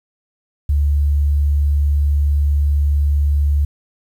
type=tone; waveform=sine; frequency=72.3 Hz; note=D2; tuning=27 cents flat; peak=-12 dBFS; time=0.69-3.65 s; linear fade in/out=5 ms; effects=8-bit